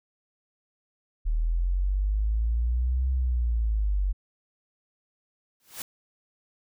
sine linear two-way sweep, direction up then down, 38.04 to 65.41 to 46.02 Hz, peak -22 dBFS, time 1.25-4.13 s, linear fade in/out 20 ms, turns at 3.1 s
white noise with exponential growth, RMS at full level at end -32 dBFS, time 5.6-5.82 s, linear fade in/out 1 ms, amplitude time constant 46 ms
effects none

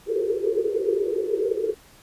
white band-pass noise, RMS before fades -24 dBFS, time 0.06-1.75 s, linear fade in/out 50 ms, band 370 to 460 Hz, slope 96 dB/octave, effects pink hiss -52 dBFS RMS until 2.02 s + resampled to 32000 Hz

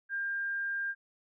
sine tone, 1600 Hz, G6, 35 cents sharp, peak -31 dBFS, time 0.09-0.95 s, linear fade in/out 50 ms, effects none

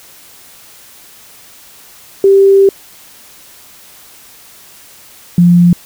sine tone pair in turn, 392 / 174.62 Hz, G4 / F3, 0 / 0 cents, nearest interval octave + major second, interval 1400 cents, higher first, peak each -3 dBFS, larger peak neither, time 2.24-2.69 / 5.38-5.73 s, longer first, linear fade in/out 2 ms, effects white hiss -39 dBFS RMS until 5.85 s

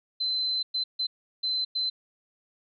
sine tone bursts at uneven times, 4062 Hz, B7, 48 cents sharp, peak -25 dBFS, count 5, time 0.2-0.63 / 0.74-0.84 / 0.99-1.07 / 1.43-1.65 / 1.75-1.9 s, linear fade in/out 10 ms, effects none

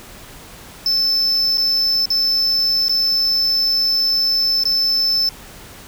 triangle tone with dropouts, 5274 Hz, E8, in tune, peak -13 dBFS, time 0.86-5.29 s, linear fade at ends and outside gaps 1 ms, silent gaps 1.573-1.58 / 2.056-2.103 / 2.883-2.894 / 4.636-4.654 s, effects pink hiss -39 dBFS RMS until 5.87 s

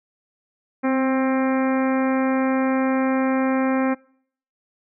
harmonic tone with a mistuned harmonic, 264.5 Hz, C4, 19 cents sharp, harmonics 1 / 2 / 3 / 4 / 5 / 6 / 7 / 8 / 9, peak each -19 / -25 / -29 / -31 / -33 / -35 / -36 / -37 / -38 dBFS, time 0.83-3.95 s, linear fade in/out 20 ms, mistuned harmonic 1, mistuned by -20 cents, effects noise-tail reverb RT60 0.6 s tail -25 dB re dry

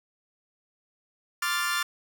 sawtooth chord, D minor seventh, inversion third, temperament equal, 1046.5 / 1174.7 / 1396.9 / 1760 Hz, C6 / D6 / F6 / A6, 0 / 0 / 0 / 0 cents, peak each -32 / -28 / -26 / -27 dBFS, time 1.42-1.83 s, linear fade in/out 5 ms, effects none

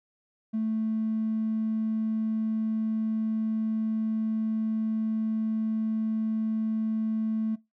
triangle tone, 220 Hz, A3, in tune, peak -22 dBFS, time 0.53-7.56 s, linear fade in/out 20 ms, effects noise-tail reverb RT60 0.2 s tail -23 dB re dry + tanh soft clip ceiling -22 dBFS

